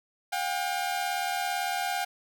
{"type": "tone pair together", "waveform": "sawtooth", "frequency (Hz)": [718.2, 796], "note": ["F5", "G5"], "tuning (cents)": [48, 26], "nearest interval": "major second", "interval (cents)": 178, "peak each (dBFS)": -27, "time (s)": [0.32, 2.05], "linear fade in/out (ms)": 10, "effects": []}